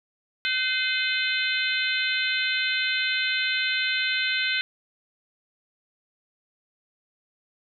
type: harmonic tone with a mistuned harmonic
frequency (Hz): 509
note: C5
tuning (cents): -48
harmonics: 3 / 4 / 5 / 6 / 7 / 8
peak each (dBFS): -28 / -29 / -30 / -31 / -31 / -32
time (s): 0.45-4.61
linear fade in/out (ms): 0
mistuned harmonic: 4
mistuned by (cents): +37
effects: none